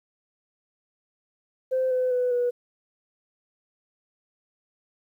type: tone with pitch steps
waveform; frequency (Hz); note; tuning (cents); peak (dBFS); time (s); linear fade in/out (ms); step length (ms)
sine; 518 / 507.6 / 497.5 / 487.5; C5 / B4 / B4 / B4; -17 / +47 / +13 / -23; -20; 1.71-2.51; 20; 200
effects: tanh soft clip ceiling -17 dBFS + 10-bit